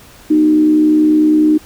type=tone with frequency modulation; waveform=sine; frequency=306.9 Hz; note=D#4; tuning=24 cents flat; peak=-7 dBFS; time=0.3-1.58 s; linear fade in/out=10 ms; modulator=70.7 Hz; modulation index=0.37; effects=pink hiss -41 dBFS RMS until 1.65 s